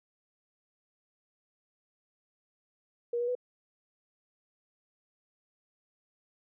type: tone with pitch steps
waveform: sine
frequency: 475.4 / 481.6 / 495.4 Hz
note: A#4 / B4 / B4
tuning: +34 / -44 / +5 cents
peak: -28 dBFS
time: 3.13-3.352 s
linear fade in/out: 5 ms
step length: 74 ms
effects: none